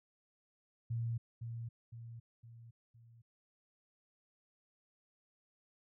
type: tone with echo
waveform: sine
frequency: 116.1 Hz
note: A#2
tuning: 7 cents flat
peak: -34 dBFS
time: 0.9-1.18 s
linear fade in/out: 10 ms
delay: 510 ms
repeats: 4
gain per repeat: -6 dB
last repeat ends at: 3.22 s
effects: none